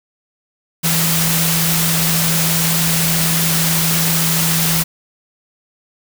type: tone in noise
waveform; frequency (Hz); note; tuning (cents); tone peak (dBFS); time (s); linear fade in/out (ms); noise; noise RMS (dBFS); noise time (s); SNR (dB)
sine; 164.1; E3; -8; -18; 0.83-4.84; 20; white; -17; 0.83-4.84; -4
effects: none